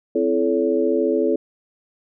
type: tone cluster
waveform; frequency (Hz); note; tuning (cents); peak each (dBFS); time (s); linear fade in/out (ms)
sine; 260.3 / 334.3 / 432.2 / 563; C4 / E4 / A4 / C#5; -9 / +24 / -31 / +27; -24 / -21 / -20 / -24; 0.15-1.36; 5
effects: none